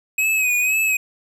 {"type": "tone with vibrato", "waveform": "square", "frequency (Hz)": 2529, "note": "D#7", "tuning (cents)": 28, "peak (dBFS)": -17, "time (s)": [0.18, 0.97], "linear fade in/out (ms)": 5, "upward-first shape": "sine", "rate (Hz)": 2, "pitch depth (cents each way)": 56, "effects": []}